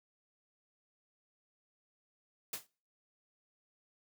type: noise with exponential decay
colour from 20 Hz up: white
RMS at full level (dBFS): -34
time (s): 2.53-2.67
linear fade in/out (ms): 5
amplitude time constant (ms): 29
effects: noise-tail reverb RT60 0.4 s tail -25 dB re dry + high-pass 100 Hz 12 dB/octave